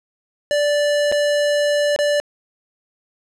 square tone with dropouts, 585 Hz, D5, 7 cents flat, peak -16 dBFS, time 0.51-2.2 s, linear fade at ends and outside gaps 0 ms, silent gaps 1.116-1.123 / 1.962-1.989 s, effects low-pass 8000 Hz 12 dB/octave

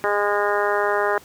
harmonic tone, 205 Hz, G#3, 22 cents flat, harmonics 2 / 3 / 4 / 5 / 6 / 7 / 8 / 9, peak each -23 / -25 / -26 / -27 / -28 / -28 / -29 / -30 dBFS, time 0.04-1.18 s, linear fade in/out 0 ms, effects pink hiss -47 dBFS RMS until 1.24 s + high-pass 100 Hz 12 dB/octave

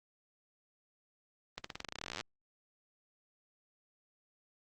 accelerating click train, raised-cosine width 0.2 ms, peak -22 dBFS, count 24, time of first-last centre 1.58-2.21 s, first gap 64 ms, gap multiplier 0.91, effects Opus 24 kbps

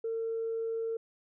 sine tone, 453.3 Hz, A#4, 48 cents flat, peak -30 dBFS, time 0.04-0.97 s, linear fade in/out 5 ms, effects tanh soft clip ceiling -26 dBFS

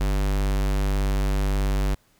square tone, 49.14 Hz, G1, 5 cents sharp, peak -21 dBFS, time 0-1.95 s, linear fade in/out 10 ms, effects pink hiss -62 dBFS RMS until 2.19 s

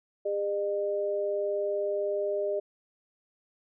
sine tone pair together, 404.5 / 606 Hz, G#4 / D#5, -46 / -46 cents, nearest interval perfect fifth, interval 700 cents, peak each -30 / -29 dBFS, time 0.25-2.6 s, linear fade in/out 10 ms, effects none

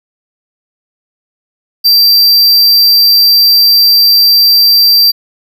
square tone, 4699 Hz, D8, in tune, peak -4 dBFS, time 1.84-5.12 s, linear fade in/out 20 ms, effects none

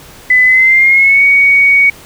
sine tone with pitch glide, 2007 to 2240 Hz, B6 to C#7, +27 to +18 cents, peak -4 dBFS, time 0.3-1.9 s, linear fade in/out 5 ms, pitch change +191 cents, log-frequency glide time 0.44-1.24 s, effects pink hiss -36 dBFS RMS until 2.05 s

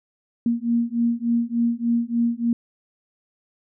sine beating tone pair, 233.1 / 236.5 Hz, A#3 / A#3, 0 / +25 cents, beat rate 3.4 Hz, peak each -22 dBFS, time 0.46-2.53 s, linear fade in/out 2 ms, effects none

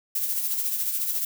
violet noise with tremolo, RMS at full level -25 dBFS, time 0.15-1.25 s, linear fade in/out 5 ms, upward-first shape sine, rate 14 Hz, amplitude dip 45%, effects none

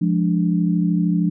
sine chord, D diminished, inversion first, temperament equal, 174.61 / 207.7 / 293.7 Hz, F3 / Ab3 / D4, 0 / 0 / 0 cents, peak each -17 / -23 / -23 dBFS, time 0.01-1.3 s, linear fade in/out 10 ms, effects none

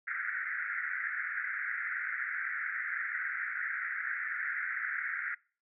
pink band-pass noise, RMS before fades -36 dBFS, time 0.07-5.35 s, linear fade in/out 10 ms, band 1400 to 2100 Hz, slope 96 dB/octave, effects noise-tail reverb RT60 0.4 s tail -24 dB re dry

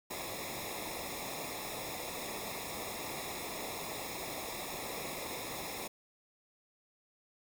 pink noise with comb filter, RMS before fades -41 dBFS, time 0.1-5.88 s, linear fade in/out 10 ms, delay 0.66 ms, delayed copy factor -0.85, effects none

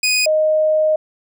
20% pulse / sine tone pair in turn, 2489 / 620.9 Hz, D#7 / D#5, 0 / -4 cents, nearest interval 2 octaves, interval 2404 cents, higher first, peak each -9 / -12 dBFS, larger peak first, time 0.03-0.26 / 0.26-0.96 s, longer second, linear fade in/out 5 ms, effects none

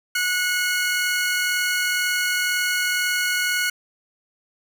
sawtooth tone pair together, 1464 / 2175 Hz, F#6 / C#7, -19 / -33 cents, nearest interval perfect fifth, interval 686 cents, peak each -18 / -22 dBFS, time 0.15-3.7 s, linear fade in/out 5 ms, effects none

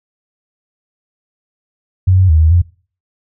sine tone with pitch steps, 93 / 93.6 / 78.7 / 79.4 / 87.2 Hz, F#2 / F#2 / D#2 / D#2 / F2, +9 / +20 / +20 / +36 / -2 cents, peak -6 dBFS, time 2.07-2.62 s, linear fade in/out 10 ms, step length 110 ms, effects noise-tail reverb RT60 0.4 s tail -22 dB re dry

